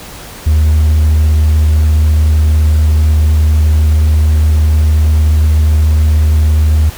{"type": "tone", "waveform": "triangle", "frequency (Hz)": 77, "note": "D#2", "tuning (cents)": -17, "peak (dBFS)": -3, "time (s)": [0.46, 6.9], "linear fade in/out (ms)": 10, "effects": ["tanh soft clip ceiling 0 dBFS", "pink hiss -30 dBFS RMS until 6.97 s"]}